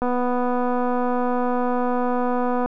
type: click train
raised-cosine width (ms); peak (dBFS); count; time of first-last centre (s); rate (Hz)
1; -11; 653; 0.02-2.66; 247
effects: none